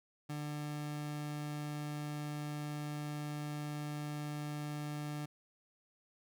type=tone; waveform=30% pulse; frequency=148.5 Hz; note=D3; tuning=20 cents sharp; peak=-36 dBFS; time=0.29-5.26 s; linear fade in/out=10 ms; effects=none